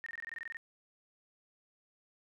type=tone bursts; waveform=sine; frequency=1844 Hz; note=A#6; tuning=19 cents flat; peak=-39 dBFS; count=12; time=0.04-0.569 s; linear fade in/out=0 ms; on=23 ms; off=23 ms; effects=none